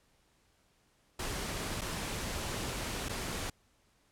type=noise with dropouts; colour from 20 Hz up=pink; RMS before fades=-37 dBFS; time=1.19-3.5 s; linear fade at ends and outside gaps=5 ms; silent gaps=1.811-1.816 / 3.086-3.093 s; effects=pink hiss -70 dBFS RMS until 4.11 s + low-pass 11000 Hz 12 dB/octave